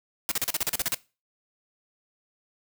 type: noise bursts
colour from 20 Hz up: white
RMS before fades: -26 dBFS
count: 11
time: 0.29-0.945 s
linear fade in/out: 0 ms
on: 25 ms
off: 38 ms
effects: noise-tail reverb RT60 0.3 s tail -20 dB re dry